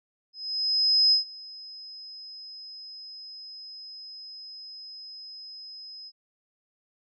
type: tone with ADSR envelope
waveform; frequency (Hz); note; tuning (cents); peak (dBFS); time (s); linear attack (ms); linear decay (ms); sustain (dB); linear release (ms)
sine; 5080; D#8; +35; -16; 0.33-6.12; 790; 120; -24; 48
effects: none